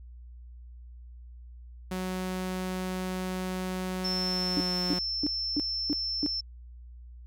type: tone with pitch glide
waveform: sawtooth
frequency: 185 to 180.05 Hz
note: F#3 to F#3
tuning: 0 to -47 cents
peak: -27 dBFS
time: 1.91-4.99 s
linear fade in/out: 5 ms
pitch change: -47 cents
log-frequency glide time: 4.06-4.84 s
type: tone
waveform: sine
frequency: 5340 Hz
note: E8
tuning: 22 cents sharp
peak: -29 dBFS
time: 4.04-6.41 s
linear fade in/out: 10 ms
type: tone bursts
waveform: sine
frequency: 293.7 Hz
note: D4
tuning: in tune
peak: -25 dBFS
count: 6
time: 4.57-6.262 s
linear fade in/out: 0 ms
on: 32 ms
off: 300 ms
effects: added 60 Hz sine -44 dBFS peak until 7.26 s